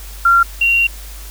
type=tone pair in turn; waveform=sine; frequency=1378 / 2756 Hz; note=F6 / F7; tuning=-24 / -24 cents; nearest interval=octave; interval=1200 cents; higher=second; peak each=-7 / -10 dBFS; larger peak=first; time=0.25-0.43 / 0.61-0.87 s; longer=second; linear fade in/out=5 ms; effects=added 50 Hz sine -30 dBFS peak until 1.3 s + white hiss -37 dBFS RMS until 1.3 s